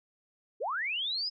sine linear sweep, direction up, 370 to 5150 Hz, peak -30 dBFS, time 0.6-1.3 s, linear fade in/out 20 ms, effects none

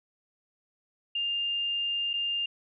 sine tone with dropouts, 2805 Hz, F7, 7 cents sharp, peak -27 dBFS, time 1.15-2.46 s, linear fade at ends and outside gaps 5 ms, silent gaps 2.133-2.137 s, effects none

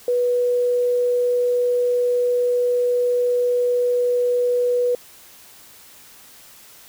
sine tone, 489.9 Hz, B4, 14 cents flat, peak -16 dBFS, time 0.08-4.95 s, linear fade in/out 2 ms, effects white hiss -46 dBFS RMS until 6.88 s

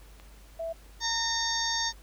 click, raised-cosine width 0.3 ms, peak -34 dBFS, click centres 0.199 s
sine tone, 659.3 Hz, E5, in tune, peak -31 dBFS, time 0.59-0.73 s, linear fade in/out 10 ms
harmonic tone, 916 Hz, A#5, 31 cents flat, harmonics 1 / 2 / 4 / 5 / 6 / 7, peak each -34 / -34 / -34 / -34 / -34 / -34 dBFS, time 1-1.93 s, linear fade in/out 50 ms
effects added 50 Hz sine -49 dBFS peak until 2.02 s + pink hiss -57 dBFS RMS until 2.02 s

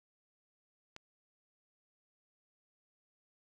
click, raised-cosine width 0.2 ms, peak -29 dBFS, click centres 0.964 s, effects none

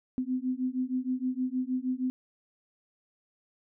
sine beating tone pair, 252.4 / 258.8 Hz, B3 / C4, +38 / -19 cents, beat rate 6.4 Hz, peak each -31 dBFS, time 0.18-2.1 s, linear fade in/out 0 ms, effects none

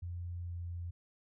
sine tone with pitch glide, 87.31 to 86.56 Hz, F2 to F2, 0 to -15 cents, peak -38 dBFS, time 0.02-0.91 s, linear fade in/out 10 ms, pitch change -15 cents, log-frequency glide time 0.41-0.56 s, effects none

